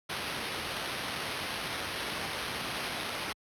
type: noise with sample-and-hold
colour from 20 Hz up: blue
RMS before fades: -36 dBFS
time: 0.09-3.33 s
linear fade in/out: 10 ms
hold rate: 7350 Hz
effects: high-pass 60 Hz 12 dB/octave + low-pass 12000 Hz 12 dB/octave